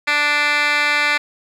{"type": "tone with band-pass filter", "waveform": "10% pulse", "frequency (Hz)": 293.7, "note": "D4", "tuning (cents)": 0, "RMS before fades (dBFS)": -17, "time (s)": [0.07, 1.18], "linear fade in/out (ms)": 10, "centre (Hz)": 2500, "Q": 3.4, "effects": []}